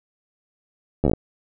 slowing click train, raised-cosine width 2 ms, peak -6 dBFS, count 7, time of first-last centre 1.04-1.135 s, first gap 12 ms, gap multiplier 1.11, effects none

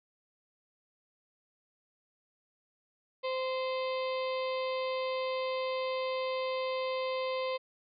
harmonic tone, 519 Hz, C5, 14 cents flat, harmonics 1 / 2 / 4 / 5 / 6 / 7 / 8 / 9, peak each -32 / -38 / -44 / -46 / -48 / -49 / -50 / -51 dBFS, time 3.23-7.58 s, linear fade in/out 20 ms, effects none

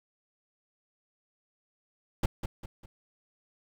brown noise with echo, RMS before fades -24 dBFS, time 2.23-2.26 s, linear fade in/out 5 ms, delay 200 ms, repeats 3, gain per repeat -8 dB, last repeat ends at 2.86 s, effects none

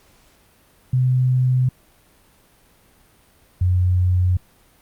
sine tone pair in turn, 127.6 / 90.53 Hz, C3 / F#2, -43 / -37 cents, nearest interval tritone, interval 594 cents, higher first, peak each -14 dBFS, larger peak neither, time 0.93-1.69 / 3.61-4.37 s, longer neither, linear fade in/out 5 ms, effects pink hiss -55 dBFS RMS until 4.81 s + Opus 48 kbps

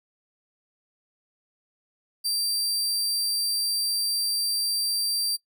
sawtooth tone, 4699 Hz, D8, in tune, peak -21 dBFS, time 2.24-5.37 s, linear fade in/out 20 ms, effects noise-tail reverb RT60 0.1 s tail -19 dB re dry

